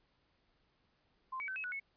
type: tone with pitch steps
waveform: sine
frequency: 1043 / 2269 / 1532 / 2570 / 1472 / 2198 Hz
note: C6 / C#7 / G6 / E7 / F#6 / C#7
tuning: -6 / +40 / -40 / -45 / -9 / -15 cents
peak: -38 dBFS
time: 1.32-1.8 s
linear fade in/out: 10 ms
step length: 80 ms
effects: pink hiss -75 dBFS RMS until 1.96 s + resampled to 11025 Hz